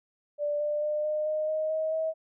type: tone with pitch steps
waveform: sine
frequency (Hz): 587.3 / 594.5 / 601.7 / 609.1 / 616.5 / 624 / 631.6 / 639.3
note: D5 / D5 / D5 / D#5 / D#5 / D#5 / D#5 / D#5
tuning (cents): 0 / +21 / +42 / -37 / -16 / +5 / +26 / +47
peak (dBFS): -26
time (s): 0.38-2.14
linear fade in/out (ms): 50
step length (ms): 220
effects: none